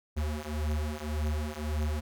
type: beating tone pair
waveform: square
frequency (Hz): 74.7 / 76.5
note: D2 / D#2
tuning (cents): +30 / -29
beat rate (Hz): 1.8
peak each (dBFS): -34 / -33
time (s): 0.16-2.01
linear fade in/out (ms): 20
effects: none